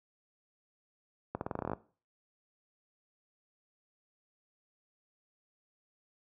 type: accelerating click train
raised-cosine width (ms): 1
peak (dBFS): -20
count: 12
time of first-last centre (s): 1.35-1.734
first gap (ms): 61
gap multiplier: 0.88
effects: noise-tail reverb RT60 0.4 s tail -19 dB re dry + high-pass 80 Hz 12 dB/octave